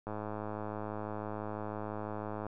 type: click train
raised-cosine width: 1 ms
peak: -25 dBFS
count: 255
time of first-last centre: 0.07-2.466 s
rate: 106 Hz
effects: none